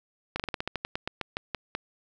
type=slowing click train; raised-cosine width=0.3 ms; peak=-14 dBFS; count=15; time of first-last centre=0.36-1.75 s; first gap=37 ms; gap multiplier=1.14; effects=none